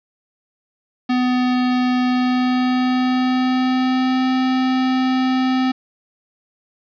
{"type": "tone with pitch glide", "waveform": "square", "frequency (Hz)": [250.6, 258.2], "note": ["B3", "C4"], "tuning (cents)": [25, -23], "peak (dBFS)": -16, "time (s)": [1.09, 5.72], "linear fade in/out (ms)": 10, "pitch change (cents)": 52, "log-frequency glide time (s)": [2.08, 4.28], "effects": ["resampled to 11025 Hz", "7-bit"]}